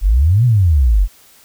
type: exponential two-way sweep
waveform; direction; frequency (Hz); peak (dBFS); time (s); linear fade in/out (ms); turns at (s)
sine; up then down; 42.2 to 127.4 to 42.2; -8; 0.01-1.08; 50; 0.45
effects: white hiss -47 dBFS RMS until 1.44 s